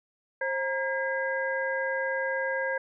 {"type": "tone cluster", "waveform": "sine", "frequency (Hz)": [531, 936, 1620, 2016], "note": ["C5", "A#5", "G#6", "B6"], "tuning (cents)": [25, 7, -43, 35], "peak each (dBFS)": [-30, -36, -30, -39], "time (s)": [0.41, 2.78], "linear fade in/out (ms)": 5, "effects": []}